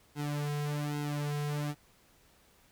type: tone with flanger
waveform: sawtooth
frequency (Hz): 146.83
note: D3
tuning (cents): 0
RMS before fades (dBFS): -34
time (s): 0.15-1.75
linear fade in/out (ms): 50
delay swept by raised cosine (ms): 1.7 to 3.5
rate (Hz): 1.2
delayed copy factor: -0.9
effects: pink hiss -64 dBFS RMS until 2.71 s